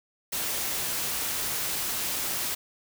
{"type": "noise", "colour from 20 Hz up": "white", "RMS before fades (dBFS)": -30, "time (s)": [0.32, 2.55], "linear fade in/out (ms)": 10, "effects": []}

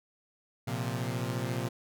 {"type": "chord", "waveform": "sawtooth", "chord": "Bb suspended second", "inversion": "none", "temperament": "equal", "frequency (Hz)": [116.54, 130.81, 174.61], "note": ["Bb2", "C3", "F3"], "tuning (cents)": [0, 0, 0], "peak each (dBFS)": [-30, -31, -35], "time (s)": [0.67, 1.69], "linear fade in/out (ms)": 10, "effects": []}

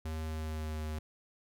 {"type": "tone with pitch glide", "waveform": "square", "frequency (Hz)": [79, 77.33], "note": ["D#2", "D#2"], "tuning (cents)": [27, -10], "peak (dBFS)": -36, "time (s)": [0.05, 0.99], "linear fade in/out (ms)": 5, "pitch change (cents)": -37, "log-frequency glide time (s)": [0.24, 0.84], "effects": []}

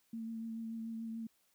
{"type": "tone with vibrato", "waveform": "sine", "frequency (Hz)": 226, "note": "A3", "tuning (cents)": 47, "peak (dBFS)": -39, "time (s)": [0.13, 1.27], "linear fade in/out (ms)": 5, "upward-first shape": "triangle", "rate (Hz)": 6.9, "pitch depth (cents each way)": 22, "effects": ["white hiss -74 dBFS RMS until 1.54 s"]}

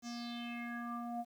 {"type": "tone with low-pass filter sweep", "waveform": "square", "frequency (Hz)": 237.6, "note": "A#3", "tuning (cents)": 33, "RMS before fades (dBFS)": -42, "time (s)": [0.02, 1.25], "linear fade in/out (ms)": 50, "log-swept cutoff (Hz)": [6500, 670], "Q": 5.5, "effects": ["11-bit"]}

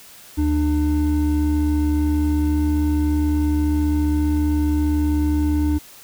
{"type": "tone pair together", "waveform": "triangle", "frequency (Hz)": [74.98, 299.7], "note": ["D2", "D4"], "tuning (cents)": [36, 35], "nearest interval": "2 octaves", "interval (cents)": 2399, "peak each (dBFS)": -17, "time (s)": [0.37, 5.79], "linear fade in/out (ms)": 20, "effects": ["white hiss -44 dBFS RMS until 6.03 s"]}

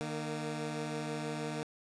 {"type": "tone pair together", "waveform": "15% pulse", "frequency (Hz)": [152.6, 232], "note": ["D#3", "A#3"], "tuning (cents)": [-33, -8], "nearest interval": "perfect fifth", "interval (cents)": 725, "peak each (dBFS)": [-31, -34], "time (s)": [0.01, 1.63], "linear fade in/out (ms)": 0, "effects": ["resampled to 22050 Hz", "11-bit"]}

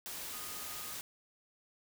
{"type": "tone in noise", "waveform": "sine", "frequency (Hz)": 1238, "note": "D#6", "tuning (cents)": -9, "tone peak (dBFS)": -52, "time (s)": [0.33, 0.93], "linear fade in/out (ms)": 0, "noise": "white", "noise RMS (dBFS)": -43, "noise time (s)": [0.06, 1.01], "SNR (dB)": -12, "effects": []}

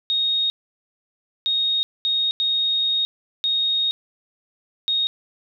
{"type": "tone bursts at uneven times", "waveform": "sine", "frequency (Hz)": 3729, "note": "A#7", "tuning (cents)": 0, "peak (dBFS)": -18, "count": 6, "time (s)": [[0.1, 0.5], [1.46, 1.83], [2.05, 2.31], [2.4, 3.05], [3.44, 3.91], [4.88, 5.07]], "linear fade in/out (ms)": 0, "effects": []}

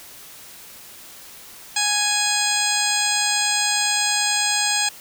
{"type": "harmonic tone", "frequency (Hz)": 830.6, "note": "G#5", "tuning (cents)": 0, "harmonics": [1, 2, 3, 4, 5, 6, 8, 9, 10], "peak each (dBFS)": [-27, -27, -27, -27, -27, -27, -27, -27, -27], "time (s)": [1.76, 4.89], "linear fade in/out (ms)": 5, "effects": ["white hiss -42 dBFS RMS until 5 s"]}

